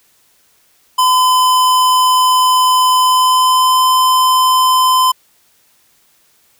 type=tone with pitch glide; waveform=square; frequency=1016 to 1024.8 Hz; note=B5 to C6; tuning=+49 to -36 cents; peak=-9 dBFS; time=0.98-5.12 s; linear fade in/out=10 ms; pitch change=+15 cents; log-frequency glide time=3-3.83 s; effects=white hiss -54 dBFS RMS until 6.59 s